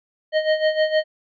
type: tone with tremolo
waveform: square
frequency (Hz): 622.3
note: D#5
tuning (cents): 0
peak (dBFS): -15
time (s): 0.32-1.04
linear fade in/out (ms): 50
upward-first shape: sine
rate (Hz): 6.5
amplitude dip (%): 75
effects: resampled to 11025 Hz